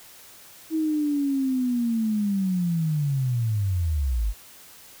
sine linear sweep, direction down, 322.3 to 46.59 Hz, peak -21 dBFS, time 0.7-4.34 s, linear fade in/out 50 ms, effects white hiss -48 dBFS RMS until 5 s

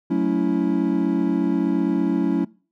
triangle chord, F# minor seventh, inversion none, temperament equal with one note detuned, 185 / 220 / 281.1 / 329.6 Hz, F#3 / A3 / C#4 / E4, 0 / 0 / +24 / 0 cents, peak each -22 / -24 / -20 / -22 dBFS, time 0.1-2.45 s, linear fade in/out 10 ms, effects noise-tail reverb RT60 0.4 s tail -24 dB re dry

